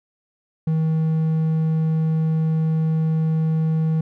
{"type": "tone", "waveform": "triangle", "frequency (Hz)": 159.3, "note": "D#3", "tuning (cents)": 41, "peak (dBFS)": -15, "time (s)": [0.67, 4.01], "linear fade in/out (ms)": 5, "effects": []}